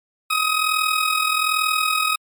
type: tone with amplitude modulation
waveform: 20% pulse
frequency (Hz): 1262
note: D#6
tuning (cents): +24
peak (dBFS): -10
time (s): 0.3-2.16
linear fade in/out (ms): 10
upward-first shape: sine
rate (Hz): 41.2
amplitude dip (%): 60
effects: MP3 96 kbps